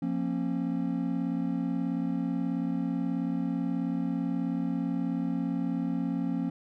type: chord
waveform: triangle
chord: Bb minor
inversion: second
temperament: equal with one note detuned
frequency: 174.61 / 233.1 / 271.5 Hz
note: F3 / Bb3 / Db4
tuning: 0 / 0 / -36 cents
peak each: -30 / -31 / -29 dBFS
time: 0.02-6.5 s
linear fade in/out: 5 ms
effects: none